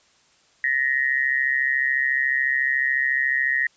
sine tone with amplitude modulation, 1875 Hz, A#6, 10 cents sharp, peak -15 dBFS, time 0.64-3.67 s, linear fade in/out 2 ms, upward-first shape sine, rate 134 Hz, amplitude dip 85%, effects white hiss -59 dBFS RMS until 3.76 s + resampled to 16000 Hz

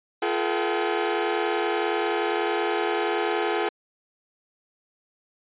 sawtooth tone cluster, 345.3 / 424.8 / 475.3 / 768 Hz, F4 / G#4 / A#4 / G5, -20 / +39 / +34 / -36 cents, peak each -24 / -22 / -29 / -26 dBFS, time 0.22-3.69 s, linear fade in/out 5 ms, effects resampled to 8000 Hz

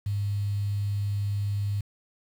sine tone with quantisation, 101.5 Hz, G#2, 39 cents flat, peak -25 dBFS, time 0.06-1.81 s, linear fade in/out 5 ms, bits 8, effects none

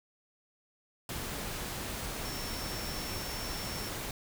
sine tone in noise, 5430 Hz, F8, 50 cents flat, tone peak -43 dBFS, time 2.25-3.89 s, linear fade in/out 2 ms, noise pink, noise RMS -38 dBFS, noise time 1.09-4.11 s, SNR -8 dB, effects none

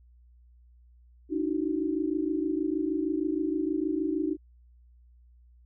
sine tone cluster, 294.1 / 320.5 / 375.1 Hz, D4 / E4 / F#4, +3 / -49 / +24 cents, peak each -30 / -29 / -33 dBFS, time 1.29-4.37 s, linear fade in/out 50 ms, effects added 60 Hz sine -54 dBFS peak until 5.65 s

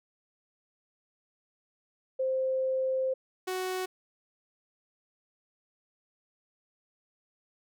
sine / sawtooth tone pair in turn, 523.3 / 371.1 Hz, C5 / F#4, 0 / +5 cents, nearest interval tritone, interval 595 cents, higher first, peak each -26 / -27 dBFS, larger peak first, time 2.19-3.14 / 3.47-3.86 s, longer first, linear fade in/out 10 ms, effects none

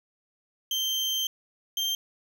35% pulse tone pair in turn, 3136 / 3158 Hz, G7 / G7, 0 / +12 cents, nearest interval unison, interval 12 cents, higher second, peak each -24 dBFS, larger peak neither, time 0.71-1.27 / 1.77-1.95 s, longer first, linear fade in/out 2 ms, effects none

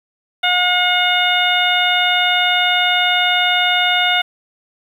harmonic tone, 720 Hz, F#5, 47 cents flat, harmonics 1 / 2 / 3 / 4 / 5, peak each -19 / -19 / -19 / -19 / -19 dBFS, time 0.43-4.22 s, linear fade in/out 10 ms, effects 7-bit

